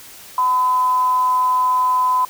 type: tone with amplitude modulation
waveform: sine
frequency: 1010 Hz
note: B5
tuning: 39 cents sharp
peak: -12 dBFS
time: 0.38-2.25 s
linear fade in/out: 2 ms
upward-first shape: sine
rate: 260 Hz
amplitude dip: 30%
effects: white hiss -40 dBFS RMS until 2.29 s